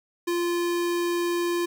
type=tone; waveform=square; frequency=346.7 Hz; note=F4; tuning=13 cents flat; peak=-24 dBFS; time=0.27-1.66 s; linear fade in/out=10 ms; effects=10-bit